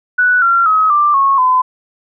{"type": "tone with pitch steps", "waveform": "sine", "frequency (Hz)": [1480, 1372.9, 1273.6, 1181.5, 1096, 1016.7], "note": ["F#6", "F6", "D#6", "D6", "C#6", "B5"], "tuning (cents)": [0, -30, 40, 10, -20, 50], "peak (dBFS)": -8, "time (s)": [0.18, 1.62], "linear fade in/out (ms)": 10, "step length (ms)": 240, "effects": []}